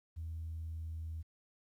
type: tone with pitch glide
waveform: sine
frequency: 81.3 to 80.6 Hz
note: E2 to E2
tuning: -23 to -38 cents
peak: -38 dBFS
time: 0.16-1.23 s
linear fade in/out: 20 ms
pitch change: -15 cents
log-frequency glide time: 0.3-1.06 s
effects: tanh soft clip ceiling -35 dBFS + 12-bit